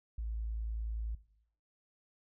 sine tone, 55.2 Hz, A1, 6 cents sharp, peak -35 dBFS, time 0.18-1.15 s, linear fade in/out 5 ms, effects noise-tail reverb RT60 0.7 s tail -17 dB re dry

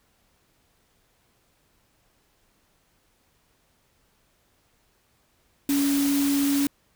sine tone in noise, 281.3 Hz, C#4, 26 cents sharp, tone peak -20 dBFS, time 5.69-6.67 s, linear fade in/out 2 ms, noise white, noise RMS -31 dBFS, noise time 5.69-6.67 s, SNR +8 dB, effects pink hiss -66 dBFS RMS until 6.95 s

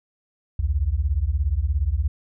sine beating tone pair, 62.9 / 79.9 Hz, B1 / D#2, +32 / +47 cents, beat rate 17 Hz, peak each -22 dBFS, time 0.59-2.08 s, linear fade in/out 5 ms, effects none

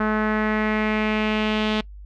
sawtooth tone with low-pass filter sweep, 214.9 Hz, A3, 41 cents flat, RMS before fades -22 dBFS, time 0-1.81 s, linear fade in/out 5 ms, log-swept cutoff 1500 to 3400 Hz, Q 2.9, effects noise-tail reverb RT60 0.1 s tail -23 dB re dry + added 50 Hz sine -37 dBFS peak until 2.05 s

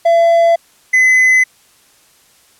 triangle tone pair in turn, 674 / 2026 Hz, E5 / B6, +38 / +44 cents, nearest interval octave + perfect fifth, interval 1906 cents, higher second, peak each -5 dBFS, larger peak neither, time 0.05-0.56 / 0.93-1.44 s, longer neither, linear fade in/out 10 ms, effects white hiss -50 dBFS RMS until 2.59 s + low-pass 12000 Hz 12 dB/octave

